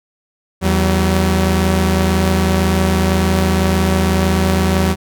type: tone pair together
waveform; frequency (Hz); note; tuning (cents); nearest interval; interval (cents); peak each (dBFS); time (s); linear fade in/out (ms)
sawtooth; 81.9 / 189.9; E2 / F#3; -11 / +45; octave + minor third; 1456; -11; 0.61-4.96; 50
effects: none